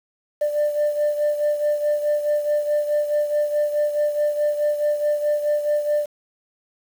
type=beating tone pair; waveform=sine; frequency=592 / 596.7 Hz; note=D5 / D5; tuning=+14 / +27 cents; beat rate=4.7 Hz; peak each=-18 / -24 dBFS; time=0.41-6.06 s; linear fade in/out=10 ms; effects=tanh soft clip ceiling -14 dBFS + 7-bit